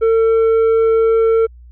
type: tone with tanh clipping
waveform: triangle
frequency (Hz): 450.4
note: A4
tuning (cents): +40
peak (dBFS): -11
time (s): 0.01-1.47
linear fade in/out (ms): 20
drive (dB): 10
effects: added 60 Hz sine -37 dBFS peak until 1.71 s